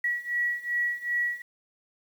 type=beating tone pair; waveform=sine; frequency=1927 / 1929.6 Hz; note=B6 / B6; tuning=-43 / -41 cents; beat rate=2.6 Hz; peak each=-30 / -28 dBFS; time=0.04-1.42 s; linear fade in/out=5 ms; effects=9-bit